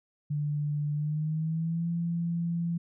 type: tone with pitch glide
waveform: sine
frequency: 147.6 to 169.55 Hz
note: D3 to E3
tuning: +9 to +49 cents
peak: -27 dBFS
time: 0.3-2.78 s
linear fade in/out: 10 ms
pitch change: +240 cents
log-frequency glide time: 0.93-1.88 s
effects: none